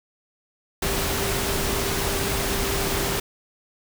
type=tone in noise; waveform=sine; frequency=394.6 Hz; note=G4; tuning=11 cents sharp; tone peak=-31 dBFS; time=0.82-3.2 s; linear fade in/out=5 ms; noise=pink; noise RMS=-25 dBFS; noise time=0.82-3.2 s; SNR=-9 dB; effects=none